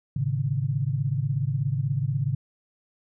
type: tone cluster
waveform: sine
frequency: 107.9 / 135.9 / 152.4 Hz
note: A2 / C#3 / D#3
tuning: -33 / -34 / -36 cents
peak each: -29 / -25 / -30 dBFS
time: 0.16-2.35 s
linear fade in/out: 5 ms
effects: none